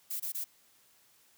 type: noise bursts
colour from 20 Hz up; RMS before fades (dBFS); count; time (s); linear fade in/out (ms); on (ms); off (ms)
violet; -36; 3; 0.1-0.444; 10; 100; 22
effects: white hiss -65 dBFS RMS until 1.37 s + high-pass 60 Hz 12 dB/octave